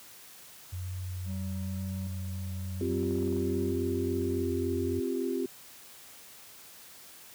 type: tone with vibrato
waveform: sine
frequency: 90.9 Hz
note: F#2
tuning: 30 cents flat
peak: -33 dBFS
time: 0.72-5 s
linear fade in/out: 10 ms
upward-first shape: triangle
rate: 0.98 Hz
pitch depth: 24 cents each way
type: tone with tremolo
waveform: triangle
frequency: 190 Hz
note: F#3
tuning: 46 cents sharp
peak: -34 dBFS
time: 1.25-4.46 s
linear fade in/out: 50 ms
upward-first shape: square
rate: 0.61 Hz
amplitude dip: 50%
type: chord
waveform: sine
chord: C suspended fourth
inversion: none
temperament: just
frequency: 261.6 / 348.8 / 392.4 Hz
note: C4 / F4 / G4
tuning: 0 / -2 / +2 cents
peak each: -33 dBFS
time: 2.81-5.46 s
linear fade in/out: 2 ms
type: clicks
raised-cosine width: 1 ms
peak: -36 dBFS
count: 8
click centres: 3.031 / 3.109 / 3.155 / 3.185 / 3.227 / 3.278 / 3.326 / 3.366 s
effects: white hiss -51 dBFS RMS until 7.34 s + high-pass 60 Hz 12 dB/octave